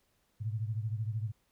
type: beating tone pair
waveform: sine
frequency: 107.1 / 120.1 Hz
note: A2 / B2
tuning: -46 / -48 cents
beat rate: 13 Hz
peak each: -33 / -38 dBFS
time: 0.4-1.32 s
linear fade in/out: 20 ms
effects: pink hiss -74 dBFS RMS until 1.51 s